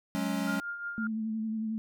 square chord, F# suspended second, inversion none, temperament equal with one note detuned, 185 / 210.8 / 277.2 Hz, F#3 / G#3 / C#4, 0 / +26 / 0 cents, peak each -35 / -34 / -34 dBFS, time 0.15-0.6 s, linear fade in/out 0 ms
sine tone with tremolo, 1406 Hz, F6, 11 cents sharp, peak -32 dBFS, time 0.47-1.07 s, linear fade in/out 2 ms, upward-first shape triangle, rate 5.6 Hz, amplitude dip 60%
sine tone with vibrato, 220 Hz, A3, in tune, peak -30 dBFS, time 0.98-1.78 s, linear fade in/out 0 ms, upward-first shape sine, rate 11 Hz, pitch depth 29 cents each way
effects none

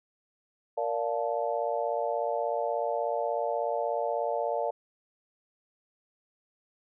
sine chord, Bb major seventh, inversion none, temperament just, 466.2 / 582.7 / 699.2 / 874.1 Hz, Bb4 / D5 / F5 / A5, 0 / -14 / +2 / -12 cents, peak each -33 / -31 / -32 / -35 dBFS, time 0.77-4.71 s, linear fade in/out 10 ms, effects none

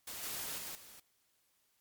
white noise with level steps, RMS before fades -44 / -41 / -44 / -55 dBFS, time 0.07-1 s, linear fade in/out 5 ms, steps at 0.23 / 0.58 / 0.75 s, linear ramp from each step 2 ms, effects white hiss -75 dBFS RMS until 1.8 s + MP3 96 kbps

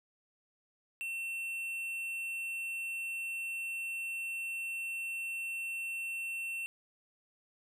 sine tone with tanh clipping, 2700 Hz, E7, 41 cents sharp, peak -37 dBFS, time 1.01-6.66 s, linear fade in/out 0 ms, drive 9 dB, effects none

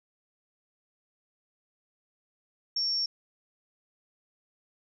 sine tone, 5480 Hz, F8, 34 cents flat, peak -26 dBFS, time 2.76-3.06 s, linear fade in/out 5 ms, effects none

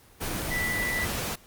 sine tone in noise, 1975.5 Hz, B6, in tune, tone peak -27 dBFS, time 0.5-1.06 s, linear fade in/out 20 ms, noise pink, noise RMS -31 dBFS, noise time 0.2-1.36 s, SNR +1 dB, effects pink hiss -55 dBFS RMS until 1.46 s + Opus 24 kbps

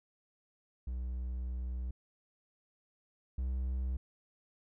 triangle tone pair in turn, 62.1 / 63.99 Hz, B1 / C2, +10 / -38 cents, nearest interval minor second, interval 52 cents, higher second, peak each -33 / -30 dBFS, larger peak second, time 0.87-1.91 / 3.38-3.97 s, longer first, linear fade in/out 5 ms, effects none

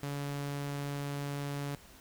sawtooth tone, 142.4 Hz, C#3, 47 cents sharp, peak -31 dBFS, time 0.03-1.75 s, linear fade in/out 0 ms, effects pink hiss -56 dBFS RMS until 2 s

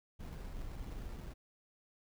brown noise with sample-and-hold, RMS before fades -44 dBFS, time 0.19-1.34 s, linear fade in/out 20 ms, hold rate 3150 Hz, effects none

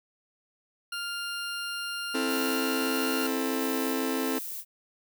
20% pulse tone, 1400 Hz, F6, 4 cents sharp, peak -27 dBFS, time 0.92-3.27 s, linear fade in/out 5 ms
40% pulse chord, A minor, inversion first, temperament just, 264 / 330 / 440 Hz, C4 / E4 / A4, +16 / +2 / 0 cents, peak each -29 / -33 / -32 dBFS, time 2.14-4.39 s, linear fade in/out 10 ms
violet noise with tremolo, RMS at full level -37 dBFS, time 2.27-4.65 s, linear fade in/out 50 ms, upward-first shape square, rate 1.5 Hz, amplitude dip 25%
effects none

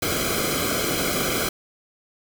pink noise with comb filter, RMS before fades -24 dBFS, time 0.02-1.49 s, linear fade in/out 5 ms, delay 1.1 ms, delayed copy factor -0.85, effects none

